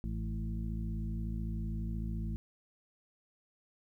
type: harmonic tone with a mistuned harmonic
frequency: 54.5 Hz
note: A1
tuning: 16 cents flat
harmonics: 1 / 2 / 3 / 4 / 6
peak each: -36 / -41 / -42 / -42 / -51 dBFS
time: 0.04-2.36 s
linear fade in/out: 0 ms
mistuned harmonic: 3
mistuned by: +16 cents
effects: 12-bit